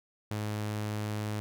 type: tone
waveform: sawtooth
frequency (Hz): 105.9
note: G#2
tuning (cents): +34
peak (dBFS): -28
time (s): 0.31-1.4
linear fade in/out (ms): 0
effects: none